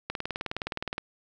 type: click train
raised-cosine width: 0.3 ms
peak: -15 dBFS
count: 18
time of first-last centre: 0.1-0.981 s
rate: 19.3 Hz
effects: none